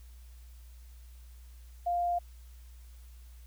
sine tone, 700 Hz, F5, 4 cents sharp, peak -27 dBFS, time 1.86-2.19 s, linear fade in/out 10 ms, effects added 60 Hz sine -48 dBFS peak until 3.46 s + white hiss -64 dBFS RMS until 3.46 s

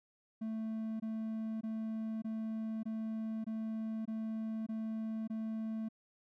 triangle tone bursts, 221 Hz, A3, 8 cents sharp, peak -34 dBFS, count 9, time 0.41-5.888 s, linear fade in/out 10 ms, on 590 ms, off 21 ms, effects none

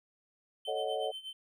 triangle tone with tremolo, 3083 Hz, G7, 29 cents flat, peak -37 dBFS, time 0.65-1.33 s, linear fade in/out 2 ms, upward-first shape sine, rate 8.3 Hz, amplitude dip 80%
sine chord, D# half-diminished seventh, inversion second, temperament equal with one note detuned, 440 / 552.8 / 622.3 / 740 Hz, A4 / C#5 / D#5 / F#5, 0 / -5 / 0 / 0 cents, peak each -37 dBFS, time 0.67-1.12 s, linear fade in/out 20 ms
effects none

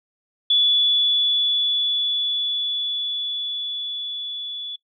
sine tone with level ramp, 3434 Hz, A7, 43 cents flat, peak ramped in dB -14 to -29 dBFS, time 0.5-4.76 s, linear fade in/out 5 ms, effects noise-tail reverb RT60 0.1 s tail -19 dB re dry

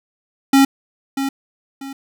square tone with echo, 272.7 Hz, C#4, 28 cents flat, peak -9 dBFS, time 0.53-0.65 s, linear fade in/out 5 ms, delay 640 ms, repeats 2, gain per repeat -10 dB, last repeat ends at 1.93 s, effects none

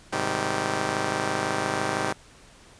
5% pulse chord, Ab major seventh, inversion none, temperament just, 103.83 / 129.78 / 155.74 / 194.67 Hz, Ab2 / C3 / Eb3 / G3, 0 / -14 / +2 / -12 cents, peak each -21 dBFS, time 0.12-2.13 s, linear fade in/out 10 ms, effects pink hiss -52 dBFS RMS until 2.79 s + resampled to 22050 Hz

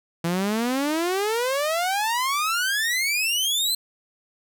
sawtooth exponential sweep, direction up, 164.81 to 4167 Hz, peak -18 dBFS, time 0.24-3.75 s, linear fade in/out 5 ms, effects none

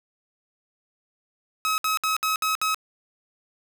sawtooth tone bursts, 1279 Hz, D#6, 47 cents sharp, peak -18 dBFS, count 6, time 1.65-2.745 s, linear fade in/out 0 ms, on 130 ms, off 63 ms, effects none

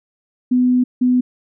sine tone pair in turn, 250 / 250 Hz, B3 / B3, +21 / +21 cents, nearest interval unison, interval 0 cents, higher neither, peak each -11 dBFS, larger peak neither, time 0.51-0.84 / 1.01-1.21 s, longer first, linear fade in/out 10 ms, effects none

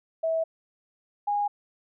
sine tone pair in turn, 650 / 821.1 Hz, E5 / G#5, -24 / -20 cents, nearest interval major third, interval 404 cents, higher second, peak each -23 dBFS, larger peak neither, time 0.23-0.44 / 1.27-1.48 s, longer neither, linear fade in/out 10 ms, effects none

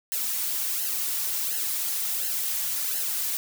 blue noise with flanger, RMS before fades -28 dBFS, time 0.12-3.37 s, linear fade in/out 0 ms, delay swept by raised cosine 0.84 to 3.94 ms, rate 1.4 Hz, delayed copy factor -0.8, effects none

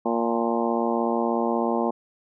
harmonic tone with a mistuned harmonic, 116.54 Hz, A#2, in tune, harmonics 2 / 3 / 4 / 5 / 6 / 7 / 8 / 9, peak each -26 / -28 / -29 / -30 / -31 / -31 / -32 / -33 dBFS, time 0.05-1.91 s, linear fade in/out 10 ms, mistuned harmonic 8, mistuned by -58 cents, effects none

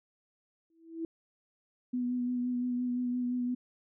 sine tone with exponential growth, 328.1 Hz, E4, 8 cents flat, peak -30 dBFS, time 0.7-1.05 s, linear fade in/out 2 ms, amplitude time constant 74 ms
sine tone with vibrato, 246.9 Hz, B3, in tune, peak -29 dBFS, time 1.93-3.55 s, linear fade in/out 10 ms, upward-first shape sine, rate 5.8 Hz, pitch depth 19 cents each way
effects none

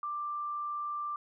sine tone, 1181 Hz, D6, 9 cents sharp, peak -33 dBFS, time 0.03-1.16 s, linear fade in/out 2 ms, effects none

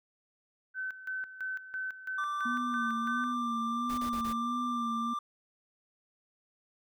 sine tone with tremolo, 1525 Hz, G6, 48 cents flat, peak -33 dBFS, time 0.74-3.35 s, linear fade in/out 50 ms, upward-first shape square, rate 3 Hz, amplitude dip 75%
triangle tone with pitch glide, 1174.7 to 1183.6 Hz, D6 to D6, 0 to +13 cents, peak -30 dBFS, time 2.18-5.19 s, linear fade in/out 5 ms, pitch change +13 cents, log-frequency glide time 2.52-2.71 s
sine tone with vibrato, 237.4 Hz, A#3, 32 cents sharp, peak -34 dBFS, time 2.45-5.14 s, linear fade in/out 10 ms, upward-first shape sine, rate 1.5 Hz, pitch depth 65 cents each way
pink noise bursts, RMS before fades -44 dBFS, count 4, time 3.89-4.332 s, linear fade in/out 10 ms, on 91 ms, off 26 ms
effects none

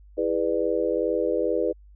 sine chord, E dominant seventh, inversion none, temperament just, 329.6 / 412 / 494.4 / 593.3 Hz, E4 / G#4 / B4 / D5, 0 / -14 / +2 / +18 cents, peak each -28 / -27 / -25 / -29 dBFS, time 0.17-1.73 s, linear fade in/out 20 ms, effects added 50 Hz sine -47 dBFS peak until 1.95 s

